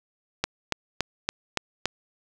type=click train; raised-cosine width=0.2 ms; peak=-6 dBFS; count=6; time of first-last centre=0.44-1.856 s; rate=3.53 Hz; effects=none